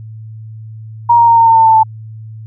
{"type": "tone with pitch steps", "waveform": "sine", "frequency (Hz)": [944, 934.8, 925.6, 916.6, 907.6, 898.8, 890, 881.3], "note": ["A#5", "A#5", "A#5", "A#5", "A#5", "A5", "A5", "A5"], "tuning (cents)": [22, 5, -13, -29, -47, 37, 20, 3], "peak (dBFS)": -4, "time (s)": [1.09, 1.834], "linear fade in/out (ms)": 10, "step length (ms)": 93, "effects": ["added 110 Hz sine -27 dBFS peak until 2.46 s"]}